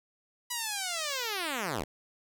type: linear sweep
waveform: 5% pulse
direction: down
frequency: 988 to 58.7 Hz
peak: -20 dBFS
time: 0.5-1.84 s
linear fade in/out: 10 ms
effects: none